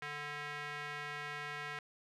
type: tone with band-pass filter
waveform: square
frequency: 147.1 Hz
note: D3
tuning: 3 cents sharp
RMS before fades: -43 dBFS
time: 0.02-1.79 s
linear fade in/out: 2 ms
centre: 1900 Hz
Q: 1.8
effects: none